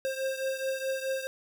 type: beating tone pair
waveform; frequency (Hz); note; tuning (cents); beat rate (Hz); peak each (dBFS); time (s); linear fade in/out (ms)
square; 530 / 534.7; C5 / C5; +22 / +37; 4.7; -32 / -36; 0.05-1.27; 0
effects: none